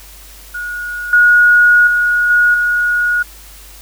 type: tone with level steps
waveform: sine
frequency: 1448 Hz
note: F#6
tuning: 38 cents flat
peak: -20 / -5 / -10 / -7 / -11 dBFS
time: 0.54-3.23 s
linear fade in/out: 10 ms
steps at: 1.13 / 1.87 / 2.3 / 2.54 s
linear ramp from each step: 2 ms
effects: added 50 Hz sine -38 dBFS peak until 3.81 s + white hiss -39 dBFS RMS until 3.81 s